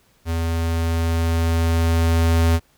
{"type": "tone with level ramp", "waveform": "square", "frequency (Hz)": 82.8, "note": "E2", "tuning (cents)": 8, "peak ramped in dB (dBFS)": [-21, -14], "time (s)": [0.25, 2.6], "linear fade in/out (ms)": 50, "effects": ["pink hiss -59 dBFS RMS until 2.77 s"]}